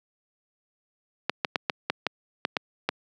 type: clicks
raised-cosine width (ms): 0.3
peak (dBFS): -7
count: 9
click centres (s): 1.296 / 1.448 / 1.558 / 1.698 / 1.9 / 2.067 / 2.451 / 2.568 / 2.89
effects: high-pass 200 Hz 12 dB/octave